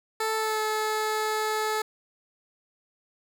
15% pulse tone with pitch glide, 440 to 431.9 Hz, A4 to A4, 0 to -32 cents, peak -19 dBFS, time 0.2-1.82 s, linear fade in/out 5 ms, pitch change -32 cents, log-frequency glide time 0.36-0.6 s, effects none

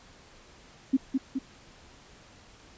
sine tone with echo, 265.8 Hz, C4, 27 cents sharp, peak -18 dBFS, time 0.93-0.97 s, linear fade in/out 10 ms, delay 210 ms, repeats 2, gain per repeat -4 dB, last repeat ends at 1.39 s, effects pink hiss -54 dBFS RMS until 2.77 s + resampled to 16000 Hz

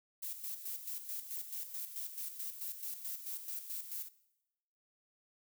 violet noise with tremolo, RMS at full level -41 dBFS, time 0.22-4.09 s, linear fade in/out 10 ms, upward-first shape square, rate 4.6 Hz, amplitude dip 60%, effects noise-tail reverb RT60 0.9 s tail -19 dB re dry

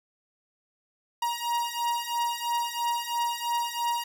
45% pulse beating tone pair, 945 / 948 Hz, A#5 / A#5, +23 / +29 cents, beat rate 3 Hz, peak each -30 dBFS, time 1.22-4.04 s, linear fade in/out 5 ms, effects none

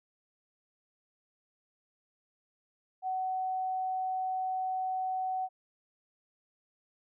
sine tone, 750 Hz, F#5, 23 cents sharp, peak -30 dBFS, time 3.02-5.49 s, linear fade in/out 50 ms, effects none

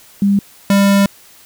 sine / square tone pair in turn, 200 / 198.85 Hz, G3 / G3, +35 / +25 cents, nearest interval unison, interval 10 cents, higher first, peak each -9 dBFS, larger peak neither, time 0.22-0.39 / 0.7-1.06 s, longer second, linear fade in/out 2 ms, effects white hiss -44 dBFS RMS until 1.45 s

